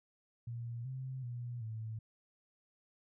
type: tone with pitch steps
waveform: sine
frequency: 117.9 / 130.8 / 120.9 / 110.8 Hz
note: A#2 / C3 / B2 / A2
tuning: +20 / 0 / -36 / +13 cents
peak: -39 dBFS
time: 0.47-1.99 s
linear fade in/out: 5 ms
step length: 380 ms
effects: none